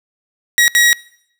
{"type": "tone bursts at uneven times", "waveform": "sawtooth", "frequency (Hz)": 1906, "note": "A#6", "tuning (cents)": 38, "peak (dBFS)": -5, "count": 2, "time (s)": [[0.58, 0.68], [0.75, 0.93]], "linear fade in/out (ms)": 0, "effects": ["noise-tail reverb RT60 0.7 s tail -23 dB re dry"]}